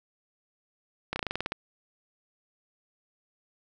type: slowing click train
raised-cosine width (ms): 0.3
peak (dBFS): -14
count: 10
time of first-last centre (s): 1.13-1.521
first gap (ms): 30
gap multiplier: 1.09
effects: none